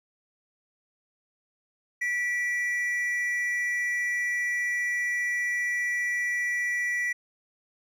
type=tone pair together; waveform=triangle; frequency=1952.5 / 2349 Hz; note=B6 / D7; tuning=-20 / 0 cents; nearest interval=minor third; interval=320 cents; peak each=-24 / -35 dBFS; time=2.01-7.13 s; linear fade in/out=10 ms; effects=none